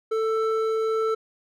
triangle tone pair together, 443.1 / 1327.8 Hz, A4 / E6, +12 / +12 cents, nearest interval octave + perfect fifth, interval 1900 cents, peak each -20 / -28 dBFS, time 0.11-1.15 s, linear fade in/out 10 ms, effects none

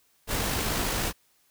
pink noise with amplitude modulation, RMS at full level -27 dBFS, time 0.27-1.13 s, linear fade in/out 50 ms, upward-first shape sine, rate 53.8 Hz, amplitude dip 25%, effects white hiss -66 dBFS RMS until 1.5 s

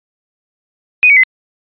sine tone with pitch steps, 2489 / 2256 / 2045 Hz, D#7 / C#7 / C7, 0 / +30 / -40 cents, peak -4 dBFS, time 1.03-1.234 s, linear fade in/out 0 ms, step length 68 ms, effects resampled to 8000 Hz

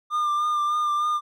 triangle tone with vibrato, 1200 Hz, D6, 37 cents sharp, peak -19 dBFS, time 0.1-1.21 s, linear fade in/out 50 ms, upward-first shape sine, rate 3.3 Hz, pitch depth 25 cents each way, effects none

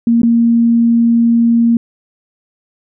sine tone with dropouts, 232.9 Hz, A#3, 1 cent flat, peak -7 dBFS, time 0.07-1.77 s, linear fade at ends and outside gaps 2 ms, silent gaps 0.218-0.232 s, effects none

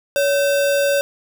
sine tone with sample-and-hold, 564 Hz, C#5, 30 cents sharp, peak -14 dBFS, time 0.16-1.01 s, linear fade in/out 0 ms, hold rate 2100 Hz, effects none

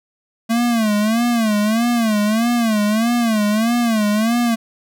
square tone with vibrato, 223.2 Hz, A3, 25 cents sharp, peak -15 dBFS, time 0.49-4.56 s, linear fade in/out 20 ms, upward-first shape sine, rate 1.6 Hz, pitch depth 130 cents each way, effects none

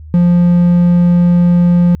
triangle tone, 174.9 Hz, F3, 3 cents sharp, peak -4 dBFS, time 0.14-1.95 s, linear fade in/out 0 ms, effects added 77 Hz sine -29 dBFS peak until 2 s

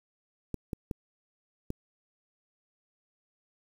clicks, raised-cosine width 3 ms, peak -20 dBFS, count 4, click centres 0.543 / 0.732 / 0.912 / 1.704 s, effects 8-bit

